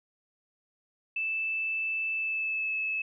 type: tone with pitch glide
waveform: sine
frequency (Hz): 2637 to 2601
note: E7 to E7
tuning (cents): 0 to -24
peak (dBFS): -28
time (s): 1.16-3.02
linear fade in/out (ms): 5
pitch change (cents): -24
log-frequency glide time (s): 2.14-2.74
effects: none